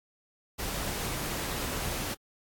pink noise, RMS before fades -34 dBFS, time 0.58-2.15 s, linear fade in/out 20 ms, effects AAC 64 kbps

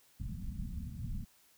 pink low-pass noise, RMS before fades -40 dBFS, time 0.19-1.25 s, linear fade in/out 10 ms, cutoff 220 Hz, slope 48 dB/octave, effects white hiss -66 dBFS RMS until 1.57 s

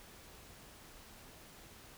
silence, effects pink hiss -56 dBFS RMS until 1.97 s

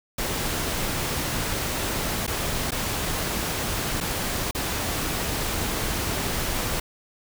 pink noise with dropouts, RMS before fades -27 dBFS, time 0.18-6.8 s, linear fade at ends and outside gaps 5 ms, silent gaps 2.267-2.276 / 2.708-2.718 / 4.004-4.009 / 4.511-4.548 s, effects none

